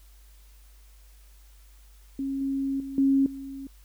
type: tone with level steps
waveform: sine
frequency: 272.3 Hz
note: C#4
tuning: 31 cents flat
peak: -27 / -25 / -33 / -18 / -35 dBFS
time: 2.19-3.67 s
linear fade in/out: 2 ms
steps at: 2.41 / 2.8 / 2.98 / 3.26 s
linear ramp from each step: 2 ms
effects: added 50 Hz sine -50 dBFS peak until 3.84 s + white hiss -61 dBFS RMS until 3.84 s

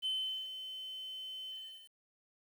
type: tone with ADSR envelope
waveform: sine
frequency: 3060 Hz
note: G7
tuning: 42 cents flat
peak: -30 dBFS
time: 0.02-1.92 s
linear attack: 37 ms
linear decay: 410 ms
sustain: -11 dB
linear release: 420 ms
effects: tanh soft clip ceiling -30 dBFS + 10-bit

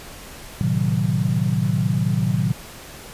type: chord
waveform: sine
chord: A diminished seventh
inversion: none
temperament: equal with one note detuned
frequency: 112.38 / 130.81 / 155.56 / 185 Hz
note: A2 / C3 / Eb3 / Gb3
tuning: +37 / 0 / 0 / 0 cents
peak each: -23 dBFS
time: 0.61-2.52 s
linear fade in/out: 0 ms
effects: pink hiss -39 dBFS RMS until 3.13 s + resampled to 32000 Hz

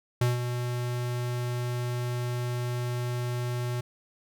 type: tone with ADSR envelope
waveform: square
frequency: 122.3 Hz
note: B2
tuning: 16 cents flat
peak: -21 dBFS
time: 0.21-3.81 s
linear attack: 5 ms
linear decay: 160 ms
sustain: -8 dB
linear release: 8 ms
effects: none

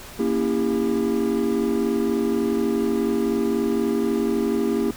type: chord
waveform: triangle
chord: A# diminished seventh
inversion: none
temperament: equal with one note detuned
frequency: 233.1 / 277.2 / 329.6 / 401.4 Hz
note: A#3 / C#4 / E4 / G4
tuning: 0 / 0 / 0 / +41 cents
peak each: -22 / -25 / -24 / -22 dBFS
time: 0.19-4.91 s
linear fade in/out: 5 ms
effects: pink hiss -40 dBFS RMS until 4.96 s

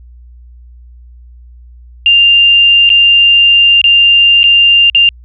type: tone with dropouts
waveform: sine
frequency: 2794 Hz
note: F7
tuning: in tune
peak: -3 dBFS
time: 2.06-5.09 s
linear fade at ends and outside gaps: 1 ms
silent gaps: 2.892-2.901 / 3.815-3.841 / 4.432-4.44 / 4.899-4.948 s
effects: added 60 Hz sine -33 dBFS peak until 5.24 s

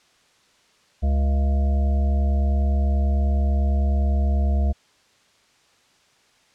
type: harmonic tone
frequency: 69.3 Hz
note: C#2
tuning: in tune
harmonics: 1 / 3 / 5 / 7 / 9 / 10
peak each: -17 / -30 / -41 / -41 / -37 / -36 dBFS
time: 1.02-4.73 s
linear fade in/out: 20 ms
effects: white hiss -59 dBFS RMS until 6.54 s + low-pass 6000 Hz 12 dB/octave

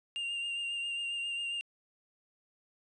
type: tone with vibrato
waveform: triangle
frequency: 2793 Hz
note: F7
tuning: 1 cent flat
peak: -32 dBFS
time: 0.16-1.61 s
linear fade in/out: 0 ms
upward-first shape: triangle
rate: 7.4 Hz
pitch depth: 25 cents each way
effects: resampled to 24000 Hz

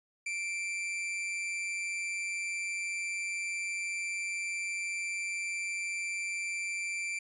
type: tone with amplitude modulation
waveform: 45% pulse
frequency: 2349 Hz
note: D7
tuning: in tune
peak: -31 dBFS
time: 0.26-7.19 s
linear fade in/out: 5 ms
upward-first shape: sine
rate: 186 Hz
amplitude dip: 40%
effects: resampled to 24000 Hz

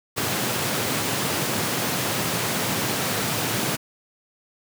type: high-pass noise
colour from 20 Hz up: pink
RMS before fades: -25 dBFS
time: 0.16-3.77 s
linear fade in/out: 20 ms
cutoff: 100 Hz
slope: 48 dB/octave
effects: none

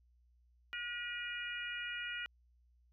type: harmonic tone with a mistuned harmonic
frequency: 480.4 Hz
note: B4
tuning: 48 cents flat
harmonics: 3 / 4 / 5 / 6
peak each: -43 / -45 / -45 / -45 dBFS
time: 0.73-2.26 s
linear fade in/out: 0 ms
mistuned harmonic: 5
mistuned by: +15 cents
effects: added 60 Hz sine -66 dBFS peak until 2.92 s

